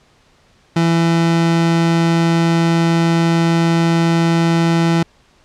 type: tone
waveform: 30% pulse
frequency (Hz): 166.8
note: E3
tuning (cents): +21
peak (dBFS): -9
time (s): 0.76-5.03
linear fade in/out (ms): 5
effects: pink hiss -53 dBFS RMS until 5.44 s + low-pass 6000 Hz 12 dB/octave